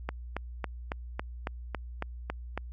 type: click train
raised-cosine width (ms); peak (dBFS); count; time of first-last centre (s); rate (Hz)
0.5; -17; 10; 0.09-2.576; 3.62
effects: added 60 Hz sine -39 dBFS peak until 2.72 s